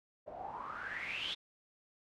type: noise with low-pass filter sweep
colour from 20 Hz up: white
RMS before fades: -42 dBFS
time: 0.26-1.35 s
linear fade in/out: 20 ms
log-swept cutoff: 580 to 3600 Hz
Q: 8.8
effects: none